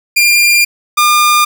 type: tone pair in turn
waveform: sawtooth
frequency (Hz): 2397 / 1206.5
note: D7 / D6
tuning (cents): +35 / +46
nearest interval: octave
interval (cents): 1189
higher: first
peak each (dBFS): -3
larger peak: neither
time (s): 0.16-0.65 / 0.97-1.45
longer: first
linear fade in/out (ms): 10
effects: none